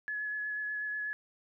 sine tone with vibrato, 1700 Hz, G#6, 40 cents sharp, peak -33 dBFS, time 0.08-1.13 s, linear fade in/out 0 ms, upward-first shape sine, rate 8.2 Hz, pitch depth 13 cents each way, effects none

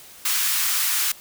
white high-pass noise, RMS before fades -22 dBFS, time 0.25-1.12 s, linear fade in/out 5 ms, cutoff 1100 Hz, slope 24 dB/octave, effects white hiss -45 dBFS RMS until 1.2 s

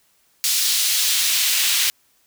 pink noise with high-pass filter sweep, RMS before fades -19 dBFS, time 0.44-1.9 s, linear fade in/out 0 ms, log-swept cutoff 4200 to 2800 Hz, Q 1.1, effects white hiss -61 dBFS RMS until 2.26 s

